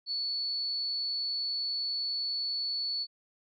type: tone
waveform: sine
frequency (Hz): 4435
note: C#8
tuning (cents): 0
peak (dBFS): -30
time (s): 0.06-3.07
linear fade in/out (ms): 50
effects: none